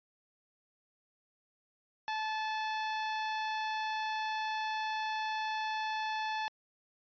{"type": "tone", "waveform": "sawtooth", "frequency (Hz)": 869, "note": "A5", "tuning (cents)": -22, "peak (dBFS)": -29, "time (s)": [2.08, 6.48], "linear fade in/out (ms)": 0, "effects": ["resampled to 11025 Hz"]}